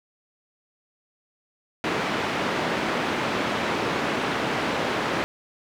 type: band-pass noise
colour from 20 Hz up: pink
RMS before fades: -26 dBFS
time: 1.84-5.24 s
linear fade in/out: 0 ms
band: 220 to 2700 Hz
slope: 12 dB/octave
effects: none